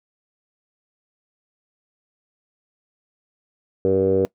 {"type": "tone with low-pass filter", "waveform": "10% pulse", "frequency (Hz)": 95.6, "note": "G2", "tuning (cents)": -43, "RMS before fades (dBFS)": -18, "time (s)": [3.85, 4.25], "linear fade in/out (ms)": 0, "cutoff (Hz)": 450, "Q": 7.3, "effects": ["noise-tail reverb RT60 0.1 s tail -22 dB re dry"]}